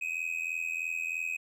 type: tone with amplitude modulation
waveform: triangle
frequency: 2530 Hz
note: D#7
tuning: 28 cents sharp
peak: -26 dBFS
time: 0.01-1.37 s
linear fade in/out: 10 ms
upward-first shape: sine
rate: 83.1 Hz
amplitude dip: 85%
effects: none